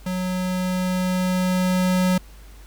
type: tone with level ramp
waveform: square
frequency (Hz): 183.6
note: F#3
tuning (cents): -13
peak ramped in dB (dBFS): -24 to -17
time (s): 0.06-2.18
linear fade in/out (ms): 5
effects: added 50 Hz sine -41 dBFS peak until 2.66 s + pink hiss -51 dBFS RMS until 2.66 s